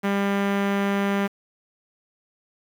sawtooth tone with low-pass filter, 199.3 Hz, G3, 29 cents sharp, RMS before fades -23 dBFS, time 0.03-1.28 s, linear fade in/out 20 ms, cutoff 2100 Hz, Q 1.5, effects 7-bit

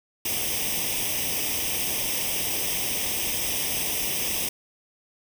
white noise with comb filter, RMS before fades -27 dBFS, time 0.25-4.49 s, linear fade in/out 5 ms, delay 0.35 ms, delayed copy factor +0.8, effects none

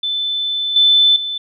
sine tone with level steps, 3520 Hz, A7, in tune, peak -17 / -8 / -20 dBFS, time 0.03-1.38 s, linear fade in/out 5 ms, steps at 0.76 / 1.16 s, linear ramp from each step 2 ms, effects none

